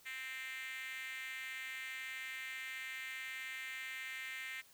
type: tone with high-pass filter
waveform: 5% pulse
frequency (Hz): 261.6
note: C4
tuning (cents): 0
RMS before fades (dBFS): -45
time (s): 0.05-4.62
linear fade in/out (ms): 20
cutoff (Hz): 2000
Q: 4.6
effects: white hiss -64 dBFS RMS until 4.73 s